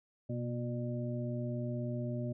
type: harmonic tone with a mistuned harmonic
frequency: 120 Hz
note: B2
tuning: 49 cents flat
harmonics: 1 / 2 / 3 / 5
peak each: -36 / -39 / -45 / -43 dBFS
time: 0.29-2.33 s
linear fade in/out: 10 ms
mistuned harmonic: 1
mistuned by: +53 cents
effects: none